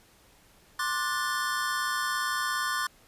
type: chord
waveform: square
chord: D dominant seventh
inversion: third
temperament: just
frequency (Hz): 1057.2 / 1174.7 / 1468.3 / 1762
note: C6 / D6 / F#6 / A6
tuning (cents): +18 / 0 / -14 / +2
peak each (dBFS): -34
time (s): 0.79-2.87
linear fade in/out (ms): 5
effects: pink hiss -59 dBFS RMS until 3.07 s + resampled to 32000 Hz